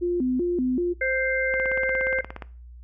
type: tone with vibrato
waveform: sine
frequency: 298.8 Hz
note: D4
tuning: 30 cents sharp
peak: -21 dBFS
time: 0.01-0.94 s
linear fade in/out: 20 ms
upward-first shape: square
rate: 2.6 Hz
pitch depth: 280 cents each way
type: harmonic tone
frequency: 523.3 Hz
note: C5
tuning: in tune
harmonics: 1 / 3 / 4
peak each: -26 / -26 / -26 dBFS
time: 1.01-2.21 s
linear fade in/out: 5 ms
type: click train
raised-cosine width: 0.5 ms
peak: -19 dBFS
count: 16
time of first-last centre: 1.54-2.422 s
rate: 17 Hz
effects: noise-tail reverb RT60 0.4 s tail -18 dB re dry + added 60 Hz sine -41 dBFS peak until 2.83 s